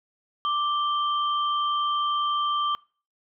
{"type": "tone pair together", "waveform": "sine", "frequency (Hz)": [1175, 3137], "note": ["D6", "G7"], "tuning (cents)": [1, 1], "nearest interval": "octave + perfect fourth", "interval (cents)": 1700, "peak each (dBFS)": [-23, -31], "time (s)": [0.45, 2.75], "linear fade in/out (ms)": 0, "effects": ["noise-tail reverb RT60 0.4 s tail -24 dB re dry"]}